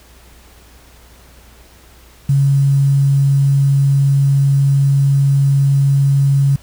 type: tone with quantisation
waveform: sine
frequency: 138.7 Hz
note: C#3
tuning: 1 cent sharp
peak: -9 dBFS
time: 2.29-6.56 s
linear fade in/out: 5 ms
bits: 6
effects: added 60 Hz sine -44 dBFS peak until 6.62 s + pink hiss -46 dBFS RMS until 6.62 s